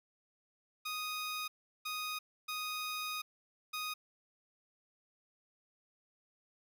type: tone bursts at uneven times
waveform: 15% pulse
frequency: 1244.5 Hz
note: D#6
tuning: in tune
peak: -31 dBFS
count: 4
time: 0.85-1.48 / 1.85-2.19 / 2.48-3.22 / 3.73-3.94 s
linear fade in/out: 10 ms
effects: none